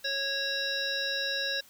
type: harmonic tone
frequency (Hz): 550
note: C#5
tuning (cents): -14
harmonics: 1 / 3 / 5 / 7 / 9 / 10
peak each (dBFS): -38 / -33 / -41 / -33 / -41 / -37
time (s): 0.04-1.61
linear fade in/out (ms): 10
effects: white hiss -57 dBFS RMS until 1.69 s